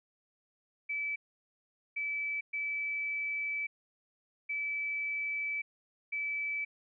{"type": "tone bursts at uneven times", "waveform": "sine", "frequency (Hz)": 2306, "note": "D7", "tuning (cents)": -32, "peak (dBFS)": -32, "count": 5, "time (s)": [[0.89, 1.16], [1.96, 2.41], [2.53, 3.67], [4.49, 5.62], [6.12, 6.65]], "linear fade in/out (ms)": 10, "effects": []}